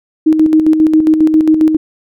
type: tone with tremolo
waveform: sine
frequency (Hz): 313.5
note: D#4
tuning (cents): +13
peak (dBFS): -4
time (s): 0.26-1.77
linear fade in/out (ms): 10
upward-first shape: square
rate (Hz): 7.4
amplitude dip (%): 50
effects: none